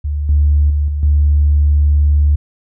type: tone with level steps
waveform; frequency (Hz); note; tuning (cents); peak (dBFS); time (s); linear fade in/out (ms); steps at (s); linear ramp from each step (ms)
sine; 73.42; D2; 0; -15 / -7 / -11 / -15 / -7; 0.04-2.36; 10; 0.29 / 0.7 / 0.88 / 1.03; 2
effects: tanh soft clip ceiling -3 dBFS